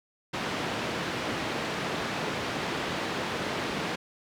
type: band-pass noise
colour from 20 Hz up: pink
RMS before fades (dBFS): -32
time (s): 0.33-3.96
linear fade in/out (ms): 10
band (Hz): 170 to 3600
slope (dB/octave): 12
effects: none